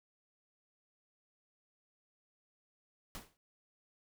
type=noise with exponential decay; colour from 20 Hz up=pink; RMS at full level=-43 dBFS; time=3.15-3.37 s; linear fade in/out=0 ms; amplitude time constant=46 ms; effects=none